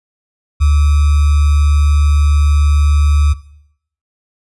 sine tone with sample-and-hold, 73.42 Hz, D2, in tune, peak -7 dBFS, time 0.6-3.34 s, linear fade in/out 20 ms, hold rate 1225 Hz, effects noise-tail reverb RT60 0.7 s tail -17 dB re dry + resampled to 24000 Hz

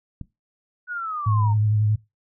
click, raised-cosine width 5 ms, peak -21 dBFS, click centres 0.213 s
sine linear sweep, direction down, 1486 to 890 Hz, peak -26 dBFS, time 0.87-1.55 s, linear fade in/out 50 ms
sine tone with vibrato, 106.4 Hz, G#2, 42 cents sharp, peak -17 dBFS, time 1.26-1.96 s, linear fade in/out 10 ms, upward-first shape sine, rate 11 Hz, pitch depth 26 cents each way
effects noise-tail reverb RT60 0.2 s tail -18 dB re dry

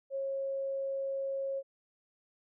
sine tone, 544 Hz, C#5, 33 cents flat, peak -32 dBFS, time 0.1-1.63 s, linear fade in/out 50 ms, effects none

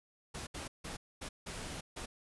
pink noise bursts at uneven times, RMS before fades -43 dBFS, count 6, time 0.34-0.47 / 0.54-0.68 / 0.84-0.97 / 1.21-1.29 / 1.46-1.81 / 1.96-2.06 s, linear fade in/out 10 ms, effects resampled to 24000 Hz

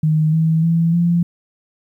sine tone with pitch steps, 155.56 / 160.77 / 166.15 / 171.71 Hz, D#3 / E3 / E3 / F3, 0 / -43 / +14 / -29 cents, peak -12 dBFS, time 0.03-1.23 s, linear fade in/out 5 ms, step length 300 ms, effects 9-bit

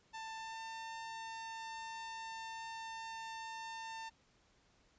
sawtooth tone with pitch glide, 890 to 900.3 Hz, A5 to A5, +20 to +39 cents, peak -40 dBFS, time 0.13-4.1 s, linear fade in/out 20 ms, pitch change +19 cents, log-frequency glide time 0.37-0.62 s, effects pink hiss -71 dBFS RMS until 4.98 s + resampled to 16000 Hz

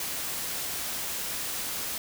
white noise, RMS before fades -33 dBFS, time 0-1.98 s, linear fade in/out 2 ms, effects none

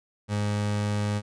30% pulse tone, 103.83 Hz, G#2, in tune, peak -22 dBFS, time 0.28-1.22 s, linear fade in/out 50 ms, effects resampled to 22050 Hz

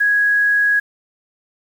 sine tone with quantisation, 1661.2 Hz, G#6, in tune, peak -12 dBFS, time 0-0.8 s, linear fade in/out 10 ms, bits 7, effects none

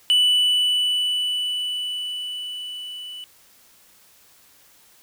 triangle tone with level ramp, 2973 Hz, F#7, 8 cents sharp, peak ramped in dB -12 to -32 dBFS, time 0.1-3.24 s, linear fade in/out 0 ms, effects white hiss -54 dBFS RMS until 5.02 s

